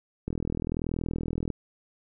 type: click train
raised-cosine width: 3 ms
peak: -17 dBFS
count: 51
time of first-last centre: 0.28-1.502 s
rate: 40.9 Hz
effects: none